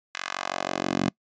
10% pulse tone with high-pass filter sweep, 46.25 Hz, F#1, in tune, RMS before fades -29 dBFS, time 0.15-1.1 s, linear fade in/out 0 ms, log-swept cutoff 1700 to 200 Hz, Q 1.3, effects noise-tail reverb RT60 0.1 s tail -25 dB re dry + resampled to 16000 Hz

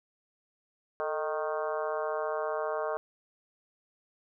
harmonic tone with a mistuned harmonic, 155.2 Hz, D#3, 4 cents flat, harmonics 3 / 4 / 5 / 6 / 7 / 8 / 9 / 10, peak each -35 / -33 / -40 / -42 / -38 / -42 / -44 / -46 dBFS, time 1-2.97 s, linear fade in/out 0 ms, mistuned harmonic 3, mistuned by -66 cents, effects none

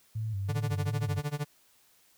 sine tone with vibrato, 103.83 Hz, G#2, in tune, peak -30 dBFS, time 0.15-1.2 s, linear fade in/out 10 ms, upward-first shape square, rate 2.7 Hz, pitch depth 97 cents each way
45% pulse tone with tremolo, 146.5 Hz, D3, 4 cents flat, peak -28 dBFS, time 0.48-1.45 s, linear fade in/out 20 ms, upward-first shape sine, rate 13 Hz, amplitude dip 95%
effects white hiss -64 dBFS RMS until 2.17 s

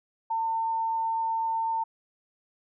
sine tone, 902 Hz, A5, 43 cents sharp, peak -25 dBFS, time 0.3-1.84 s, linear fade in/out 10 ms, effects none

